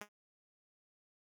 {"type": "tone with exponential decay", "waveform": "5% pulse", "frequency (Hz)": 207.7, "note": "G#3", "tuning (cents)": 0, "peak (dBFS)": -29, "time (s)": [0.01, 0.09], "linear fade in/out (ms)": 5, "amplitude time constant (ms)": 17, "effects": []}